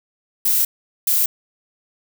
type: noise bursts at uneven times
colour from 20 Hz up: violet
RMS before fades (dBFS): -17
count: 2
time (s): 0.45-0.65 / 1.07-1.26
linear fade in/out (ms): 5
effects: none